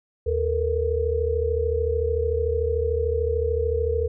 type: tone cluster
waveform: sine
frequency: 78 / 443.8 / 477.3 Hz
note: D#2 / A4 / A#4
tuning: +5 / +15 / +41 cents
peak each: -25 dBFS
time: 0.26-4.08 s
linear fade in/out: 10 ms
effects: none